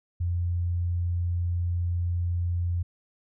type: tone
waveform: sine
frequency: 87.2 Hz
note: F2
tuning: 2 cents flat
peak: -24 dBFS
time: 0.2-2.83 s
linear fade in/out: 10 ms
effects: none